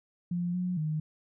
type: tone with pitch steps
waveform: sine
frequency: 175.1 / 180.5 / 154.6 Hz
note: F3 / F#3 / D#3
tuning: +5 / -43 / -11 cents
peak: -28 dBFS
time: 0.31-1 s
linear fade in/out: 5 ms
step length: 230 ms
effects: none